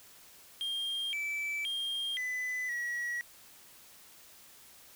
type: tone with pitch steps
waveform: triangle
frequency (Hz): 3209 / 2315 / 3213 / 2003 / 1920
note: G7 / D7 / G7 / B6 / B6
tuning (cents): +40 / -25 / +42 / +24 / -49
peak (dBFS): -31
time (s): 0.61-3.21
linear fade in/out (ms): 0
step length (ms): 520
effects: white hiss -56 dBFS RMS until 4.95 s